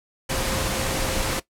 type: tone in noise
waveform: sine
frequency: 529 Hz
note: C5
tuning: 19 cents sharp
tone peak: -33 dBFS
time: 0.29-1.4 s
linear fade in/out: 10 ms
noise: pink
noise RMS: -25 dBFS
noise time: 0.29-1.4 s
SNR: -11 dB
effects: noise-tail reverb RT60 0.1 s tail -17 dB re dry + low-pass 12000 Hz 12 dB/octave